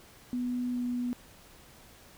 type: tone with pitch glide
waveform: sine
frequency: 246.9 to 244.9 Hz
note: B3 to B3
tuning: 0 to -14 cents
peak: -29 dBFS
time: 0.33-1.13 s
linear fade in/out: 0 ms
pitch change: -14 cents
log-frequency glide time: 0.7-0.82 s
effects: pink hiss -55 dBFS RMS until 2.17 s